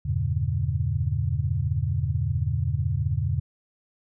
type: chord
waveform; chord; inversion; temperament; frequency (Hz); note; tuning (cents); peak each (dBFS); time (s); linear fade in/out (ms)
sine; E diminished seventh; none; equal with one note detuned; 82.41 / 98 / 116.54 / 141.75; E2 / G2 / Bb2 / Db3; 0 / 0 / 0 / +39; -28; 0.05-3.4; 10
effects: none